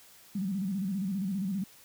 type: tone with vibrato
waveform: sine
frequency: 192.8 Hz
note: G3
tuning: 28 cents flat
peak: -29 dBFS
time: 0.35-1.64 s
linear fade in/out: 5 ms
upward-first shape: square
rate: 15 Hz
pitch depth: 99 cents each way
effects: white hiss -56 dBFS RMS until 1.84 s